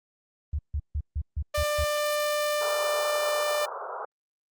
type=tone bursts; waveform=sine; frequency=73.42 Hz; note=D2; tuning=in tune; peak=-25 dBFS; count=7; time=0.53-1.843 s; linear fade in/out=5 ms; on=59 ms; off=150 ms
type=tone; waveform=sawtooth; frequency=595 Hz; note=D5; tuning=22 cents sharp; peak=-21 dBFS; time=1.54-3.66 s; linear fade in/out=10 ms
type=band-pass noise; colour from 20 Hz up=white; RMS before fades=-36 dBFS; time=2.61-4.05 s; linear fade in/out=2 ms; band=400 to 1400 Hz; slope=96 dB/octave
effects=Opus 24 kbps